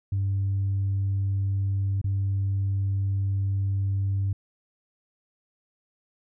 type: tone with dropouts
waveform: sine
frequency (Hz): 98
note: G2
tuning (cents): 0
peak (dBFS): -21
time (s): 0.12-4.33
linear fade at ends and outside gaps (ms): 5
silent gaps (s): 2.015-2.042
effects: tanh soft clip ceiling -20 dBFS